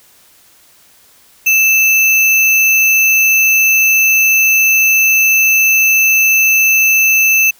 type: tone with sample-and-hold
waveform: sine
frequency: 2637 Hz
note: E7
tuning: in tune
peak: -7 dBFS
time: 1.46-7.51 s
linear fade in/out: 10 ms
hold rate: 8820 Hz
effects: white hiss -47 dBFS RMS until 7.59 s